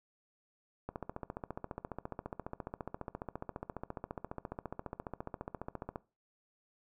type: click train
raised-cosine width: 1 ms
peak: -25 dBFS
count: 75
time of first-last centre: 0.89-5.958 s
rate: 14.6 Hz
effects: noise-tail reverb RT60 0.3 s tail -19 dB re dry